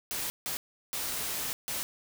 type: noise bursts at uneven times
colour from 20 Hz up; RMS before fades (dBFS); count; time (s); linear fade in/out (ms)
white; -34; 4; 0.11-0.3 / 0.46-0.57 / 0.93-1.53 / 1.68-1.83; 0
effects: none